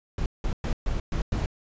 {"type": "noise bursts at uneven times", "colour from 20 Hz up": "brown", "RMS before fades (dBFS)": -26, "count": 6, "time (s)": [[0.18, 0.26], [0.44, 0.53], [0.64, 0.73], [0.86, 1], [1.12, 1.22], [1.32, 1.46]], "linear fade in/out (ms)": 2, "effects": ["resampled to 16000 Hz"]}